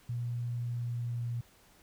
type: tone with pitch glide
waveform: sine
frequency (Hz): 120 to 119.03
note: B2 to A#2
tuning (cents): -49 to +37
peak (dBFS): -32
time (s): 0.09-1.41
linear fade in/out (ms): 5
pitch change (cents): -14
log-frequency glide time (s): 0.77-1.22
effects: pink hiss -62 dBFS RMS until 1.82 s